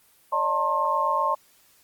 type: tone cluster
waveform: sine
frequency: 565 / 613 / 898 / 1067 Hz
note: C#5 / D#5 / A5 / C6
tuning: +33 / -26 / +35 / +34 cents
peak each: -31 / -30 / -26 / -23 dBFS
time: 0.32-1.35 s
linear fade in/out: 10 ms
effects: white hiss -59 dBFS RMS until 1.83 s + Opus 24 kbps